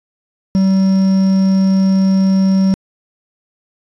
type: tone with quantisation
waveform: triangle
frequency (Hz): 191.6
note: G3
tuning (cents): -39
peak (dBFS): -7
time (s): 0.55-2.74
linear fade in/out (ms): 0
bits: 5
effects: resampled to 22050 Hz